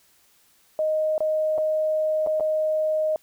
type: tone with dropouts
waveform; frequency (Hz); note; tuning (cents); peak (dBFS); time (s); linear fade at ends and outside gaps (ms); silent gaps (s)
sine; 622; D#5; -1; -20; 0.79-3.16; 1; 1.18-1.205 / 1.579-1.583 / 2.264-2.271 / 2.399-2.406
effects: white hiss -60 dBFS RMS until 3.22 s